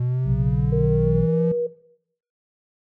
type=linear sweep; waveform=triangle; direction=up; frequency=122.1 to 172.1 Hz; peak=-18 dBFS; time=0-1.52 s; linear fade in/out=5 ms
type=harmonic tone; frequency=61.2 Hz; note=B1; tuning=15 cents flat; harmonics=1 / 2 / 3; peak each=-26 / -24 / -25 dBFS; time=0.24-1.28 s; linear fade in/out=50 ms
type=tone with pitch glide; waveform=sine; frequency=465.8 to 480.3 Hz; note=A#4 to B4; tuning=-1 to -48 cents; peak=-21 dBFS; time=0.72-1.67 s; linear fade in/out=10 ms; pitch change=+53 cents; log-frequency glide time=1.09-1.5 s
effects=noise-tail reverb RT60 0.7 s tail -17 dB re dry